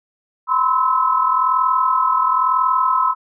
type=tone cluster; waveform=sine; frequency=1002 / 1043 / 1299 Hz; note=B5 / C6 / E6; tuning=+25 / -6 / -26 cents; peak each=-18 dBFS; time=0.47-3.15 s; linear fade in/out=50 ms; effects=none